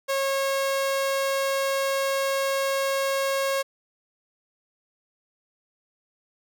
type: tone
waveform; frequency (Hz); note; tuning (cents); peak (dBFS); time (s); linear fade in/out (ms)
sawtooth; 545; C#5; -29; -19; 0.08-3.63; 20
effects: none